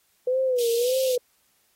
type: tone with vibrato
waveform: sine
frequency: 493.9 Hz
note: B4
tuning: in tune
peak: -20 dBFS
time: 0.27-1.18 s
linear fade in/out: 5 ms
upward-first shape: sine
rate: 1.7 Hz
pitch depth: 110 cents each way
type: high-pass noise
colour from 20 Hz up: pink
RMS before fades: -34 dBFS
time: 0.58-1.16 s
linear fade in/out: 10 ms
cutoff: 2800 Hz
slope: 48 dB/octave
effects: white hiss -66 dBFS RMS until 1.75 s + AAC 48 kbps